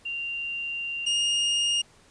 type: tone pair in turn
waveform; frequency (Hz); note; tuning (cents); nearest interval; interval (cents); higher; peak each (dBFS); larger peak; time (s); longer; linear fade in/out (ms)
sine / 40% pulse; 2776 / 2839; F7 / F7; -11 / +28; unison; 39; second; -29 / -21; second; 0.05-1.06 / 1.06-1.82; first; 10
effects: pink hiss -57 dBFS RMS until 2.1 s + resampled to 22050 Hz